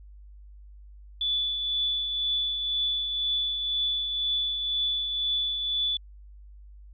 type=tone with tremolo; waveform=sine; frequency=3464 Hz; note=A7; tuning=28 cents flat; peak=-23 dBFS; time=1.21-5.97 s; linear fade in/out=2 ms; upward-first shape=triangle; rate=2 Hz; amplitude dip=45%; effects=added 50 Hz sine -45 dBFS peak until 6.93 s